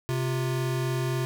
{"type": "tone pair together", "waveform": "square", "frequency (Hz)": [131.29, 350.2], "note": ["C3", "F4"], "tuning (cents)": [6, 5], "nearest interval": "octave + perfect fourth", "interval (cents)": 1699, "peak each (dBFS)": [-27, -33], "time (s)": [0.09, 1.25], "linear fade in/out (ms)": 0, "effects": []}